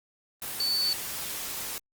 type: tone in noise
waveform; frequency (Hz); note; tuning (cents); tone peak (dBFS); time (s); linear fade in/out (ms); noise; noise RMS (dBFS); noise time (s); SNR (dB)
sine; 4493; C#8; +23; -24; 0.6-0.93; 0; white; -35; 0.42-1.78; +8
effects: Opus 24 kbps